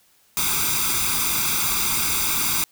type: noise with comb filter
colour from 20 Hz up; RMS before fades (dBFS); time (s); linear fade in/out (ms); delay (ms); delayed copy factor
white; -22; 0.37-2.64; 0; 0.83; +0.9
effects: white hiss -59 dBFS RMS until 2.71 s